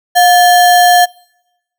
sine tone with sample-and-hold, 713 Hz, F5, 36 cents sharp, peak -4 dBFS, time 0.15-1.06 s, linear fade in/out 20 ms, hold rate 2450 Hz, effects noise-tail reverb RT60 0.9 s tail -25 dB re dry

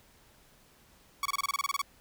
sawtooth tone bursts, 1124 Hz, C#6, 24 cents sharp, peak -24 dBFS, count 12, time 1.23-1.816 s, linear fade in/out 2 ms, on 25 ms, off 26 ms, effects pink hiss -61 dBFS RMS until 2 s

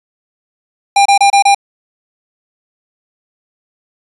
square tone bursts, 800 Hz, G5, 35 cents sharp, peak -6 dBFS, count 5, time 0.96-1.547 s, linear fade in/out 5 ms, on 95 ms, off 28 ms, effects resampled to 24000 Hz

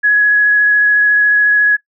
sine tone with vibrato, 1679 Hz, G#6, 18 cents sharp, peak -7 dBFS, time 0.03-1.77 s, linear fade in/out 20 ms, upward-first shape sine, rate 14 Hz, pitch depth 9 cents each way, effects noise-tail reverb RT60 0.1 s tail -22 dB re dry

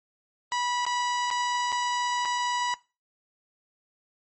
sawtooth tone with dropouts, 978 Hz, B5, 17 cents flat, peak -22 dBFS, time 0.52-2.74 s, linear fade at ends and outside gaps 0 ms, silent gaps 0.852-0.865 / 1.303-1.311 / 1.72-1.726 / 2.251-2.255 s, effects noise-tail reverb RT60 0.3 s tail -21 dB re dry + MP3 32 kbps

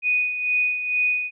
sine tone with tremolo, 2482 Hz, D#7, 5 cents flat, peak -17 dBFS, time 0.02-1.31 s, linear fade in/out 50 ms, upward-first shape sine, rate 2.2 Hz, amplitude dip 60%, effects none

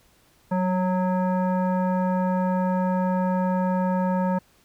sine tone with frequency modulation, 186.1 Hz, F#3, 10 cents sharp, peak -20 dBFS, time 0.51-4.39 s, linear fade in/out 10 ms, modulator 734 Hz, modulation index 0.91, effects pink hiss -60 dBFS RMS until 4.64 s

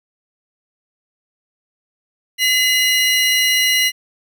30% pulse tone pair together, 2029 / 2869 Hz, B6 / F7, +46 / +46 cents, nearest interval tritone, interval 600 cents, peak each -13 dBFS, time 2.38-3.92 s, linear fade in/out 50 ms, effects none

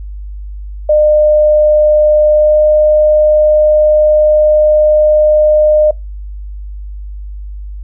sine tone with pitch glide, 605 to 608.5 Hz, D#5 to D#5, -49 to -39 cents, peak -5 dBFS, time 0.89-5.91 s, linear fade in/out 5 ms, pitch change +10 cents, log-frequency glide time 2.34-2.6 s, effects noise-tail reverb RT60 0.2 s tail -23 dB re dry + added 50 Hz sine -22 dBFS peak until 7.83 s

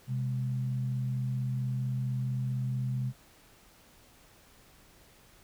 sine tone pair together, 128.7 / 204.3 Hz, C3 / G#3, -28 / -28 cents, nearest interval minor sixth, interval 800 cents, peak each -29 / -40 dBFS, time 0.07-3.13 s, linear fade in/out 50 ms, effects pink hiss -59 dBFS RMS until 5.43 s

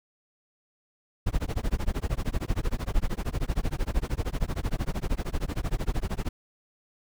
brown noise with tremolo, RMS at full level -24 dBFS, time 1.26-6.29 s, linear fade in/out 10 ms, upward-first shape sine, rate 13 Hz, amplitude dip 100%, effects none

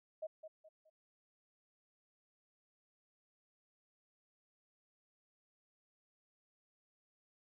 sine tone with echo, 629 Hz, D#5, 19 cents sharp, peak -39 dBFS, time 0.22-0.27 s, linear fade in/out 10 ms, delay 210 ms, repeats 3, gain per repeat -9 dB, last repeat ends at 0.9 s, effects none

